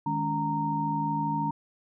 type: tone cluster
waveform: sine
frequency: 155 / 208 / 282.4 / 926 Hz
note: D#3 / G#3 / C#4 / A#5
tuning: -6 / +3 / +32 / -12 cents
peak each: -32 / -35 / -33 / -28 dBFS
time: 0.06-1.51 s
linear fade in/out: 5 ms
effects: none